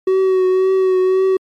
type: tone with vibrato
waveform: triangle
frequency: 375.6 Hz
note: F#4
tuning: 26 cents sharp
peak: -9 dBFS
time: 0.07-1.37 s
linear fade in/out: 5 ms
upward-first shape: triangle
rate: 1.9 Hz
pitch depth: 28 cents each way
effects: MP3 64 kbps